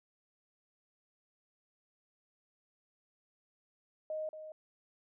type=tone with echo; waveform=sine; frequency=622.3 Hz; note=D#5; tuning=in tune; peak=-35 dBFS; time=4.1-4.29 s; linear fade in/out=2 ms; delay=230 ms; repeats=1; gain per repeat=-9 dB; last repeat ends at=4.52 s; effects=none